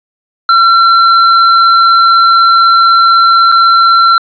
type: tone with dropouts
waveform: square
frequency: 1358 Hz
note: F6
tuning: 49 cents flat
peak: -4 dBFS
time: 0.49-4.18 s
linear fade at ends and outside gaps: 2 ms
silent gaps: 3.518-3.522 s
effects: resampled to 11025 Hz + 7-bit